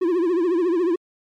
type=tone with vibrato; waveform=triangle; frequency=348.6 Hz; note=F4; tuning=3 cents flat; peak=-15 dBFS; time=0.01-0.96 s; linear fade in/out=10 ms; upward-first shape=triangle; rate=14 Hz; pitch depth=150 cents each way; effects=MP3 64 kbps